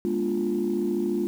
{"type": "chord", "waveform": "sine", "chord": "G# diminished seventh", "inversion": "none", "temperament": "equal with one note detuned", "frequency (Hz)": [207.7, 241.3, 293.7, 349.2], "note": ["G#3", "B3", "D4", "F4"], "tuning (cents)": [0, -40, 0, 0], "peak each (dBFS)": [-28, -30, -31, -25], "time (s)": [0.05, 1.27], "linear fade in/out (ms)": 0, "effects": ["tanh soft clip ceiling -16 dBFS", "8-bit"]}